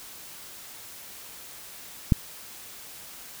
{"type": "click", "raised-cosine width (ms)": 5, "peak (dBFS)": -5, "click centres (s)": 2.122, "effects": ["white hiss -44 dBFS RMS until 3.4 s"]}